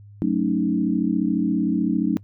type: chord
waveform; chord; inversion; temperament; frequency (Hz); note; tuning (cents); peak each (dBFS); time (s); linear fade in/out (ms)
sine; D# half-diminished seventh; first; equal; 185 / 220 / 277.2 / 311.1; F#3 / A3 / C#4 / D#4; 0 / 0 / 0 / 0; -24; 0.22-2.17; 0
effects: noise-tail reverb RT60 0.1 s tail -23 dB re dry + added 102 Hz sine -42 dBFS peak until 2.23 s